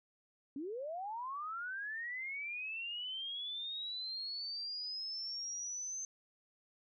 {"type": "linear sweep", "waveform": "sine", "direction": "up", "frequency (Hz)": [260.1, 6272], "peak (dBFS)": -39, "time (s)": [0.56, 6.05], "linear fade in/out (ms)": 2, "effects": []}